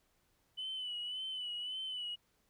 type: tone with vibrato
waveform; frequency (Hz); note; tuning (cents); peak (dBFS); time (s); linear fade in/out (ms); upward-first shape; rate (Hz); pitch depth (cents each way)
sine; 2991; F#7; +18; -37; 0.57-2.16; 20; sine; 1.8; 53
effects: tanh soft clip ceiling -34 dBFS + pink hiss -75 dBFS RMS until 2.49 s